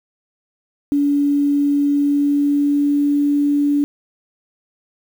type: tone with pitch glide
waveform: sine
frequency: 286.2 to 288.5 Hz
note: D4 to D4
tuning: -45 to -31 cents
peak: -13 dBFS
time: 0.92-3.84 s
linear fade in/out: 0 ms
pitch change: +14 cents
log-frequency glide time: 1.8-3.35 s
effects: 7-bit